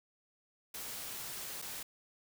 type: noise with dropouts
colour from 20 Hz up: white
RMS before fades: -43 dBFS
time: 0.74-1.83 s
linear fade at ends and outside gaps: 5 ms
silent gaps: 1.618-1.622 s
effects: none